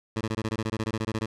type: tone bursts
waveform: 15% pulse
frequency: 110 Hz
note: A2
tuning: in tune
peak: -20 dBFS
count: 16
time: 0.16-1.259 s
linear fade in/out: 5 ms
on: 49 ms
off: 21 ms
effects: low-pass 7000 Hz 12 dB/octave